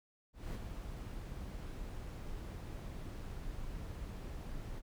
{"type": "noise with ADSR envelope", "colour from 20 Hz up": "brown", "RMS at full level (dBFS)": -39, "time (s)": [0.33, 4.82], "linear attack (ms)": 200, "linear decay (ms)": 53, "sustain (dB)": -5, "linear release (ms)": 41, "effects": []}